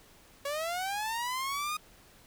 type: linear sweep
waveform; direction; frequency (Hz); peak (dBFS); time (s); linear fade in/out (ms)
sawtooth; up; 554.4 to 1244.5; -28; 0.45-1.77; 5
effects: pink hiss -58 dBFS RMS until 2.26 s